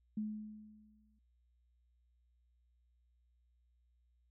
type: tone with exponential decay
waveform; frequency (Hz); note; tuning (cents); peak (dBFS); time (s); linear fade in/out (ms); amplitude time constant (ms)
sine; 213.5; G#3; +48; -34; 0.17-1.19; 5; 220
effects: added 60 Hz sine -70 dBFS peak until 4.3 s